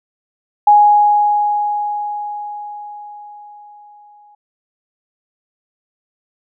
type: tone with exponential decay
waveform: sine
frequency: 830.6 Hz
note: G#5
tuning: in tune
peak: -4 dBFS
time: 0.67-4.35 s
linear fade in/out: 5 ms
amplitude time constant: 800 ms
effects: none